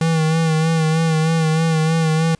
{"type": "tone with vibrato", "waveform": "square", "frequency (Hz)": 160.6, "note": "E3", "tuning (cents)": -45, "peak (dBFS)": -15, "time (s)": [0.01, 2.35], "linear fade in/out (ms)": 2, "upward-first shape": "sine", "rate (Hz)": 3.2, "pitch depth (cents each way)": 38, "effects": ["pink hiss -57 dBFS RMS until 2.39 s", "resampled to 22050 Hz"]}